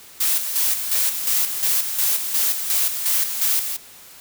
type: noise with tremolo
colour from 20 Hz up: blue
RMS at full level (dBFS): -19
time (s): 0.2-3.77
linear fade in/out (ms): 10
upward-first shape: square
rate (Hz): 2.8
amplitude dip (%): 55
effects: white hiss -44 dBFS RMS until 4.2 s